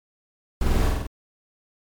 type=noise with echo; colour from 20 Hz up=brown; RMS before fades=-23 dBFS; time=0.61-0.88 s; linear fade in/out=2 ms; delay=47 ms; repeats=4; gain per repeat=-2 dB; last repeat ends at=1.068 s; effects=MP3 96 kbps